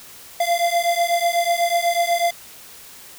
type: beating tone pair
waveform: square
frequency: 685 / 693.1 Hz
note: F5 / F5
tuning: -34 / -13 cents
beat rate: 8.1 Hz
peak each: -21 dBFS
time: 0.4-2.31 s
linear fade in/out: 5 ms
effects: white hiss -42 dBFS RMS until 3.18 s